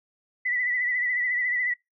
sine tone with vibrato, 1975.5 Hz, B6, in tune, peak -23 dBFS, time 0.45-1.74 s, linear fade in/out 10 ms, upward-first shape sine, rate 14 Hz, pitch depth 48 cents each way, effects noise-tail reverb RT60 0.2 s tail -25 dB re dry

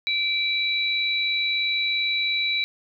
sine tone pair together, 2331 / 3926 Hz, D7 / B7, -14 / -11 cents, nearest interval major sixth, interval 903 cents, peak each -24 dBFS, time 0.07-2.64 s, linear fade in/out 0 ms, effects 10-bit

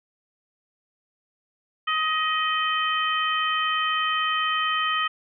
harmonic tone with a mistuned harmonic, 629 Hz, D#5, 19 cents sharp, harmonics 2 / 3 / 4 / 5, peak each -24 / -28 / -32 / -28 dBFS, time 1.87-5.08 s, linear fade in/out 10 ms, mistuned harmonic 5, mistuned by -34 cents, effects none

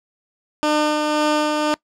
15% pulse tone with tremolo, 301.9 Hz, D4, 48 cents sharp, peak -9 dBFS, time 0.63-1.74 s, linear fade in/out 0 ms, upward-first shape sine, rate 1.9 Hz, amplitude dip 30%, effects noise-tail reverb RT60 0.1 s tail -22 dB re dry + low-pass 7000 Hz 12 dB/octave

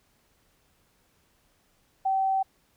sine tone, 770 Hz, G5, 31 cents flat, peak -22 dBFS, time 2.05-2.43 s, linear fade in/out 10 ms, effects pink hiss -67 dBFS RMS until 2.76 s

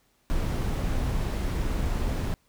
brown noise, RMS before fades -27 dBFS, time 0.3-2.34 s, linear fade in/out 0 ms, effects pink hiss -67 dBFS RMS until 2.48 s

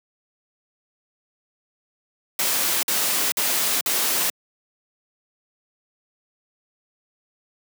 white noise bursts, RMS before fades -22 dBFS, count 4, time 2.39-4.3 s, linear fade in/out 2 ms, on 440 ms, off 50 ms, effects high-pass 200 Hz 12 dB/octave

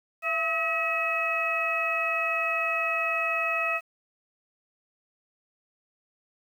harmonic tone with a mistuned harmonic, 641 Hz, E5, 49 cents flat, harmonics 1 / 2 / 3 / 4, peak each -32 / -30 / -34 / -27 dBFS, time 0.22-3.81 s, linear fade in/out 50 ms, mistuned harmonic 1, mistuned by +77 cents, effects 9-bit

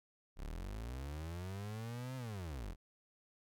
35% pulse linear two-way sweep, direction up then down, 30.87 to 131.8 to 34.91 Hz, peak -40 dBFS, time 0.36-2.76 s, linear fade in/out 50 ms, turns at 2.16 s, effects none

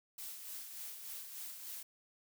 blue noise with tremolo, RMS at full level -45 dBFS, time 0.18-1.83 s, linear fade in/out 5 ms, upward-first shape sine, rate 3.4 Hz, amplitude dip 45%, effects none

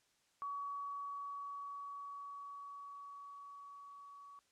sine tone with level ramp, 1131 Hz, C#6, 34 cents sharp, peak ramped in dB -39 to -53 dBFS, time 0.42-4.39 s, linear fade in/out 0 ms, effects white hiss -75 dBFS RMS until 4.51 s + low-pass 8000 Hz 12 dB/octave

